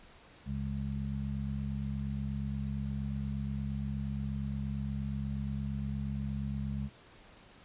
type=harmonic tone; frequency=68.5 Hz; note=C#2; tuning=20 cents flat; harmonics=1 / 2 / 3; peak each=-38 / -37 / -37 dBFS; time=0.45-6.9 s; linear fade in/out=50 ms; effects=pink hiss -57 dBFS RMS until 7.64 s + resampled to 8000 Hz